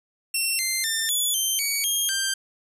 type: tone with pitch steps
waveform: 10% pulse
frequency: 2712 / 2084 / 1795 / 3429 / 3121 / 2255 / 3234 / 1576 Hz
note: E7 / C7 / A6 / A7 / G7 / C#7 / G#7 / G6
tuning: +49 / -7 / +34 / -45 / -8 / +29 / -47 / +9 cents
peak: -14 dBFS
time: 0.34-2.34 s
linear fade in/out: 5 ms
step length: 250 ms
effects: resampled to 32000 Hz